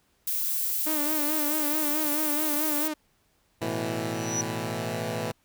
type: noise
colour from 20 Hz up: violet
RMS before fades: -28 dBFS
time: 0.27-2.88 s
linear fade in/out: 5 ms
type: tone with vibrato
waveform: sawtooth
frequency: 301.5 Hz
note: D4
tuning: 46 cents sharp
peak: -25 dBFS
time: 0.86-2.94 s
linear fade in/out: 10 ms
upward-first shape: sine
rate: 4.6 Hz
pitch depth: 64 cents each way
type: chord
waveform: 10% pulse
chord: A suspended second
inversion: none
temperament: equal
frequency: 110 / 123.47 / 164.81 Hz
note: A2 / B2 / E3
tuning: 0 / 0 / 0 cents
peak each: -24 / -26 / -25 dBFS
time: 3.61-5.32 s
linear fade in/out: 10 ms
type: tone with exponential growth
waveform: sine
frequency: 5890 Hz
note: F#8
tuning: 9 cents flat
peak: -23 dBFS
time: 4.03-4.41 s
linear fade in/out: 1 ms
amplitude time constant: 82 ms
effects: pink hiss -68 dBFS RMS until 5.44 s